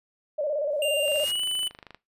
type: tone with vibrato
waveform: sine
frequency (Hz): 587.3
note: D5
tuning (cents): 0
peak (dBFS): -24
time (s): 0.38-1.25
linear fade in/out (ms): 10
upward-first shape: square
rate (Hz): 17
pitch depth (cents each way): 73
type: noise with exponential growth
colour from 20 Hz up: white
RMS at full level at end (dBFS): -35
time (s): 0.71-1.31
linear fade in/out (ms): 2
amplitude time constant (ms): 130
type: tone with pitch glide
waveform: square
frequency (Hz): 2794 to 2995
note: F7 to F#7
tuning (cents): 0 to +20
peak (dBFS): -26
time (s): 0.82-1.68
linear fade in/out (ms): 2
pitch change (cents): +120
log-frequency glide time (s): 1.19-1.43
type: click train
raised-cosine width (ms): 0.3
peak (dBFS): -27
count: 23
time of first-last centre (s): 1.08-1.946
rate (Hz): 25.4
effects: noise-tail reverb RT60 0.2 s tail -19 dB re dry + resampled to 32000 Hz